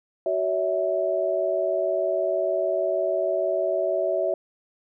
sine tone cluster, 375.4 / 569 / 649 Hz, F#4 / C#5 / E5, +25 / +45 / -27 cents, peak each -28 / -26 / -24 dBFS, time 0.26-4.34 s, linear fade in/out 2 ms, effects none

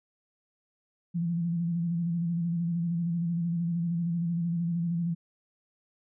sine tone with vibrato, 170 Hz, F3, 46 cents flat, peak -26 dBFS, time 1.14-5.15 s, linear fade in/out 20 ms, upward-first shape square, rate 13 Hz, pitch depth 37 cents each way, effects none

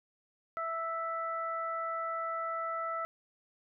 harmonic tone, 659.3 Hz, E5, in tune, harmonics 1 / 2 / 3, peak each -39 / -34 / -46 dBFS, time 0.57-3.05 s, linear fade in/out 0 ms, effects none

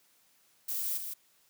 violet noise with echo, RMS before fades -34 dBFS, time 0.68-0.98 s, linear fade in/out 10 ms, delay 160 ms, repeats 1, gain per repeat -5 dB, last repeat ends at 1.14 s, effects white hiss -67 dBFS RMS until 1.49 s + high-pass 100 Hz 12 dB/octave

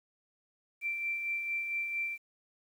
sine tone with tremolo, 2349 Hz, D7, in tune, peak -30 dBFS, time 0.81-2.18 s, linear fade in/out 50 ms, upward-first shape sine, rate 4.4 Hz, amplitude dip 40%, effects 10-bit

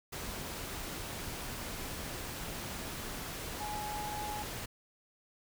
sine tone in noise, 839 Hz, G#5, 17 cents sharp, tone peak -38 dBFS, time 3.6-4.43 s, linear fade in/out 10 ms, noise pink, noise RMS -41 dBFS, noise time 0.12-4.66 s, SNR 0 dB, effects none

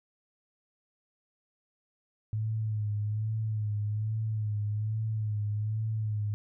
sine tone with vibrato, 107.2 Hz, A2, 45 cents flat, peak -28 dBFS, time 2.33-6.34 s, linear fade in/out 0 ms, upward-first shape sine, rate 1.2 Hz, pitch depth 49 cents each way, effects none

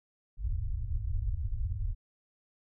pink low-pass noise, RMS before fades -32 dBFS, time 0.37-1.95 s, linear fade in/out 50 ms, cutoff 110 Hz, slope 96 dB/octave, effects none

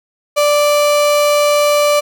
35% pulse tone, 587 Hz, D5, 1 cent flat, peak -8 dBFS, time 0.36-2.01 s, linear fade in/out 20 ms, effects none

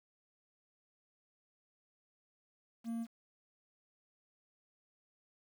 triangle tone with quantisation, 230 Hz, A#3, 23 cents flat, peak -34 dBFS, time 2.84-3.07 s, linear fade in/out 50 ms, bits 10, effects none

